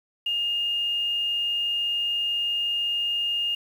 sine tone with quantisation, 2831 Hz, F7, 23 cents sharp, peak -23 dBFS, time 0.26-3.55 s, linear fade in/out 5 ms, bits 8, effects none

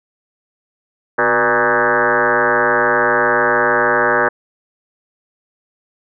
sine tone with frequency modulation, 1046.5 Hz, C6, in tune, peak -11 dBFS, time 1.18-4.29 s, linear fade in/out 10 ms, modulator 113 Hz, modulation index 6.1, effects none

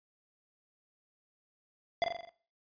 square tone with echo, 684 Hz, F5, 36 cents flat, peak -26 dBFS, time 2.02-2.04 s, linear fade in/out 0 ms, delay 42 ms, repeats 6, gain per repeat -4 dB, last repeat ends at 2.292 s, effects noise-tail reverb RT60 0.4 s tail -17 dB re dry + resampled to 11025 Hz

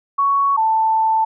sine tone pair in turn, 1115 / 885 Hz, C#6 / A5, +10 / +10 cents, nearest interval major third, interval 400 cents, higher first, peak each -13 dBFS, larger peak neither, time 0.18-0.57 / 0.57-1.25 s, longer second, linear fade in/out 10 ms, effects none

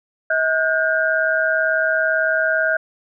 sine tone cluster, 639 / 1448 / 1586 Hz, D#5 / F#6 / G6, +46 / -38 / +20 cents, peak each -20 dBFS, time 0.3-2.77 s, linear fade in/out 5 ms, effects none

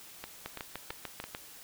two click trains, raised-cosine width 0.3 ms, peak -21 / -23 dBFS, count 7 / 4, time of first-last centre 0.46-1.349 / 0.24-1.24 s, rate 6.75 / 3 Hz, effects white hiss -51 dBFS RMS until 1.63 s

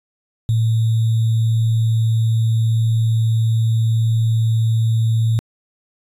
sine tone with sample-and-hold, 112.6 Hz, A2, 40 cents sharp, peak -13 dBFS, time 0.49-5.39 s, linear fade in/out 0 ms, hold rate 3675 Hz, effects resampled to 32000 Hz

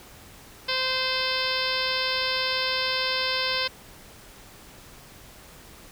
harmonic tone with a mistuned harmonic, 518 Hz, C5, 17 cents flat, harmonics 1 / 2 / 3 / 4 / 5 / 6 / 7 / 8 / 9 / 10, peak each -33 / -33 / -33 / -33 / -33 / -33 / -33 / -33 / -33 / -33 dBFS, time 0.68-3.68 s, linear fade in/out 10 ms, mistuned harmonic 7, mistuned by -22 cents, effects pink hiss -48 dBFS RMS until 5.91 s

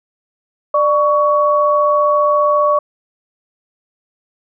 sine tone pair together, 594 / 1121.3 Hz, D5 / C#6, +20 / +20 cents, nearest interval major seventh, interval 1100 cents, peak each -13 dBFS, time 0.74-2.79 s, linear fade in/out 5 ms, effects none

